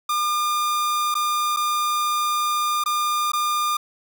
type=tone with dropouts; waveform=45% pulse; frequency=1206 Hz; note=D6; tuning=46 cents sharp; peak=-20 dBFS; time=0.09-3.77 s; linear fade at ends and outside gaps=5 ms; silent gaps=1.143-1.151 / 1.564-1.569 / 2.839-2.859 / 3.319-3.333 s; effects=none